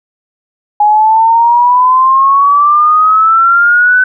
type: exponential sweep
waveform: sine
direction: up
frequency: 830 to 1515 Hz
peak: -4 dBFS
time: 0.8-4.04 s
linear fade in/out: 5 ms
effects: none